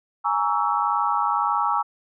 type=chord; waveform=sine; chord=A# half-diminished seventh; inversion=third; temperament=equal with one note detuned; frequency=830.6 / 932.3 / 1130.7 / 1318.5 Hz; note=G#5 / A#5 / C#6 / E6; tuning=0 / 0 / +34 / 0 cents; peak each=-25 dBFS; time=0.24-1.83 s; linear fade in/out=20 ms; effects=none